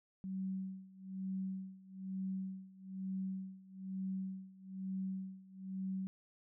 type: tone with tremolo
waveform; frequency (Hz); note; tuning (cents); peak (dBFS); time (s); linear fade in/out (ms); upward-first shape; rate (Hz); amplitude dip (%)
sine; 190; F#3; +46; -36; 0.24-6.07; 0; sine; 1.1; 90
effects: none